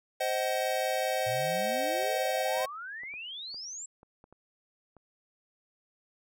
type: chord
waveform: square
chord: C diminished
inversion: none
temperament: just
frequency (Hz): 523.3 / 627.9 / 753.5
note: C5 / Eb5 / Gb5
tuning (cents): 0 / +16 / +31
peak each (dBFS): -33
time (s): 0.2-2.66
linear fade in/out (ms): 10
type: exponential sweep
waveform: sine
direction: up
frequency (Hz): 110 to 7750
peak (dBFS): -38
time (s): 1.26-3.86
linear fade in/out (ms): 10
type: clicks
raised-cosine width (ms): 1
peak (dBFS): -40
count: 11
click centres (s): 2.03 / 2.573 / 2.606 / 2.651 / 3.035 / 3.139 / 3.544 / 4.031 / 4.241 / 4.326 / 4.967
effects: none